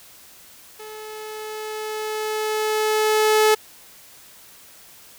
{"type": "tone with level ramp", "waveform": "sawtooth", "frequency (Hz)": 430.9, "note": "A4", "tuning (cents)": -36, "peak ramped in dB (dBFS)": [-32, -9], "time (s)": [0.79, 3.55], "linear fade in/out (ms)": 10, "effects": ["white hiss -47 dBFS RMS until 5.18 s"]}